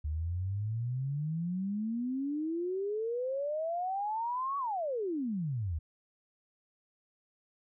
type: exponential two-way sweep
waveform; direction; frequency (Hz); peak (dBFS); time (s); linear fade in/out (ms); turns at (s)
sine; up then down; 73.42 to 1139 to 73.42; -31; 0.04-5.79; 10; 4.58
effects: none